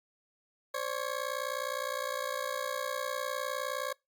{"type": "ring-modulated tone", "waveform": "20% pulse", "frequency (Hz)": 550, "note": "C#5", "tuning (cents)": -14, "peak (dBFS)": -25, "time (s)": [0.74, 3.93], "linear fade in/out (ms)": 5, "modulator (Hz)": 29.8, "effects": ["noise-tail reverb RT60 0.2 s tail -24 dB re dry", "Opus 48 kbps"]}